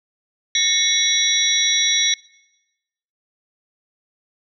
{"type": "tone cluster", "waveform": "sine", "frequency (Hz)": [1827, 2183, 3435, 3886, 5750], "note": ["A#6", "C#7", "A7", "B7", "F8"], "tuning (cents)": [-35, -27, -42, -29, 50], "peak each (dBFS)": [-28, -23, -22, -19, -20], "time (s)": [0.55, 2.14], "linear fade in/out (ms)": 2, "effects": ["noise-tail reverb RT60 1.0 s tail -23 dB re dry"]}